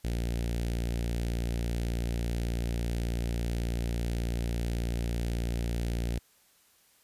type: tone with notch filter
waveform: sawtooth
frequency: 58.27 Hz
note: A#1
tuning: in tune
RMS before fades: -31 dBFS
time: 0.04-6.19 s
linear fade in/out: 10 ms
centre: 1100 Hz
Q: 0.76
effects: white hiss -64 dBFS RMS until 7.03 s + resampled to 32000 Hz